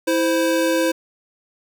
square tone pair together, 327.6 / 520 Hz, E4 / C5, -11 / -11 cents, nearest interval minor sixth, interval 800 cents, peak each -20 dBFS, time 0.07-0.92 s, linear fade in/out 10 ms, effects none

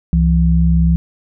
sine tone pair together, 66.43 / 167.4 Hz, C2 / E3, +27 / +27 cents, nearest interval octave + major third, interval 1600 cents, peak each -12 dBFS, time 0.13-0.96 s, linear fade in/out 0 ms, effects none

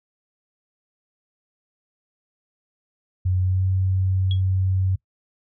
sine tone with pitch glide, 92 to 94.2 Hz, F#2 to F#2, -9 to +32 cents, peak -18 dBFS, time 3.25-4.96 s, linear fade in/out 10 ms, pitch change +41 cents, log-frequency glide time 3.4-3.65 s
sine tone with exponential decay, 3322 Hz, G#7, in tune, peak -26 dBFS, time 4.31-4.41 s, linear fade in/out 1 ms, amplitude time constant 21 ms
effects noise-tail reverb RT60 0.1 s tail -21 dB re dry

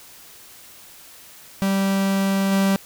45% pulse tone with level steps, 194.9 Hz, G3, 10 cents flat, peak -18 / -16 dBFS, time 1.62-2.76 s, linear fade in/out 0 ms, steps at 2.51 s, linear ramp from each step 20 ms, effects white hiss -45 dBFS RMS until 2.85 s

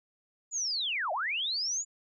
sine linear two-way sweep, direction down then up, 7040 to 587.3 to 7040 Hz, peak -29 dBFS, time 0.51-1.85 s, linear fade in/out 50 ms, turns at 1.12 s, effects none

